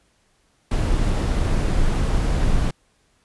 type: noise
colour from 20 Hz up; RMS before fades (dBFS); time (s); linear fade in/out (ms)
brown; -19; 0.71-2.71; 5
effects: pink hiss -63 dBFS RMS until 3.24 s + resampled to 24000 Hz